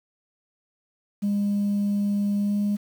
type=tone with pitch glide; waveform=sine; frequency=203.2 to 205 Hz; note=G#3 to G#3; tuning=-38 to -22 cents; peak=-19 dBFS; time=1.22-2.77 s; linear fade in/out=20 ms; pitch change=+16 cents; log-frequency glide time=2.38-2.58 s; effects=tanh soft clip ceiling -19 dBFS + 8-bit